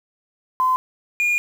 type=tone pair in turn; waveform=sine / triangle; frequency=1026 / 2427 Hz; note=C6 / D#7; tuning=-34 / -44 cents; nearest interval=octave + minor third; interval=1490 cents; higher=second; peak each=-15 dBFS; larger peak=neither; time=0.6-0.76 / 1.2-1.38 s; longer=second; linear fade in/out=0 ms; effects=7-bit